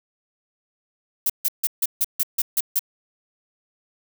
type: noise bursts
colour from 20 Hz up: violet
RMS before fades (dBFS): -20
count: 9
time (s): 1.26-2.793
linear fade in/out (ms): 5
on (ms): 37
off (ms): 150
effects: none